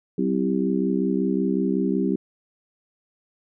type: harmonic tone with a mistuned harmonic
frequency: 65.41 Hz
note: C2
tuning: in tune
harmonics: 3 / 4 / 5 / 6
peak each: -24 / -25 / -26 / -27 dBFS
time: 0.18-2.16 s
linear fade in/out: 5 ms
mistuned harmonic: 3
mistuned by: -46 cents
effects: none